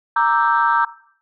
sine chord, E half-diminished seventh, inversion second, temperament equal, 932.3 / 1174.7 / 1318.5 / 1568 Hz, Bb5 / D6 / E6 / G6, 0 / 0 / 0 / 0 cents, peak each -16 / -20 / -20 / -20 dBFS, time 0.16-0.85 s, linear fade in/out 5 ms, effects noise-tail reverb RT60 0.6 s tail -18 dB re dry + tanh soft clip ceiling -4 dBFS

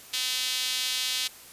sawtooth tone with high-pass filter, 254.9 Hz, C4, 45 cents flat, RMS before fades -29 dBFS, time 0.13-1.28 s, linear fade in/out 10 ms, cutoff 3500 Hz, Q 2, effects white hiss -48 dBFS RMS until 1.52 s + resampled to 32000 Hz

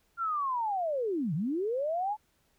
sine linear two-way sweep, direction down then up, 1402 to 138.59 to 871 Hz, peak -28 dBFS, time 0.17-2.17 s, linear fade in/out 50 ms, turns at 1.34 s, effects pink hiss -71 dBFS RMS until 2.58 s

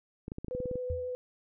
clicks, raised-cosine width 3 ms, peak -25 dBFS, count 10, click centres 0.281 / 0.319 / 0.384 / 0.446 / 0.483 / 0.55 / 0.603 / 0.657 / 0.713 / 0.756 s
sine tone with vibrato, 501 Hz, B4, 25 cents sharp, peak -33 dBFS, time 0.51-1.15 s, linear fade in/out 0 ms, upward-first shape sine, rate 11 Hz, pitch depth 9 cents each way
sine tone with exponential decay, 82.41 Hz, E2, in tune, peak -28 dBFS, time 0.9-1.12 s, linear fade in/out 0 ms, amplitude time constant 47 ms
effects none

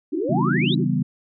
sine tone with vibrato, 330 Hz, E4, 2 cents sharp, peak -25 dBFS, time 0.12-0.86 s, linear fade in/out 20 ms, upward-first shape sine, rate 12 Hz, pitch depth 240 cents each way
sine exponential sweep, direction up, 277.2 to 4000 Hz, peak -23 dBFS, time 0.12-0.75 s, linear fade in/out 10 ms
sine chord, C# half-diminished seventh, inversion none, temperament equal, 138.59 / 164.81 / 196 / 246.9 Hz, C#3 / E3 / G3 / B3, 0 / 0 / 0 / 0 cents, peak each -24 dBFS, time 0.29-1.03 s, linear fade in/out 10 ms
effects none

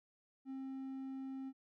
triangle tone, 266.4 Hz, C4, 31 cents sharp, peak -40 dBFS, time 0.45-1.53 s, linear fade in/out 50 ms, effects none

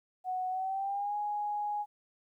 sine tone with pitch glide, 740 to 830.6 Hz, F#5 to G#5, 0 to 0 cents, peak -31 dBFS, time 0.24-1.86 s, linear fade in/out 50 ms, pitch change +200 cents, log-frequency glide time 0.49-1.16 s, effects 12-bit

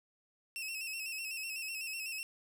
sawtooth tone with vibrato, 2637 Hz, E7, in tune, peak -35 dBFS, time 0.56-2.23 s, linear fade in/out 0 ms, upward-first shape square, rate 8 Hz, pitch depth 50 cents each way, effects none

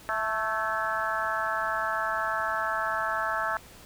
harmonic tone with a mistuned harmonic, 220 Hz, A3, in tune, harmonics 3 / 4 / 5 / 6 / 7 / 8, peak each -34 / -34 / -34 / -31 / -34 / -34 dBFS, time 0.09-3.57 s, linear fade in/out 0 ms, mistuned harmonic 8, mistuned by -48 cents, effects pink hiss -50 dBFS RMS until 3.85 s

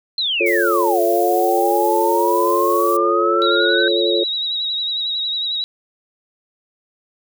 sine exponential two-way sweep, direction down then up, 4227 to 659.3 to 1548 Hz, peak -17 dBFS, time 0.18-3.88 s, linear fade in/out 2 ms, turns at 1.01 s
sine chord, F augmented, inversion none, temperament equal, 349.2 / 440 / 554.4 Hz, F4 / A4 / C#5, 0 / 0 / 0 cents, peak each -19 / -20 / -21 dBFS, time 0.4-4.24 s, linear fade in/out 10 ms
violet noise, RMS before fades -30 dBFS, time 0.46-2.97 s, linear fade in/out 5 ms
sine tone with vibrato, 3839 Hz, B7, 50 cents flat, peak -19 dBFS, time 3.42-5.64 s, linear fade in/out 0 ms, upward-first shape sine, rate 11 Hz, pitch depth 44 cents each way
effects none

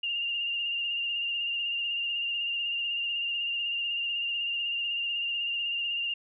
sine tone with vibrato, 2805 Hz, F7, 7 cents sharp, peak -28 dBFS, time 0.03-6.14 s, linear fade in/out 5 ms, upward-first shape sine, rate 16 Hz, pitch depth 30 cents each way, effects none

